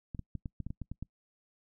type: clicks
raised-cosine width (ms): 5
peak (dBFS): -26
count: 10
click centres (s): 0.148 / 0.193 / 0.353 / 0.458 / 0.603 / 0.666 / 0.705 / 0.817 / 0.916 / 1.026
effects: noise-tail reverb RT60 0.1 s tail -25 dB re dry